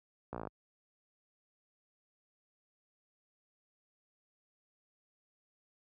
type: slowing click train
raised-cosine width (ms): 1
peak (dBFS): -26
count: 9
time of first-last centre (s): 0.33-0.472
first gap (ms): 16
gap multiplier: 1.03
effects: high-pass 60 Hz 12 dB/octave